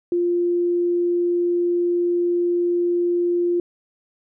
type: tone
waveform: sine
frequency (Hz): 349.2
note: F4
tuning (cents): 0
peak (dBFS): -17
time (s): 0.12-3.6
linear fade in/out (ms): 2
effects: none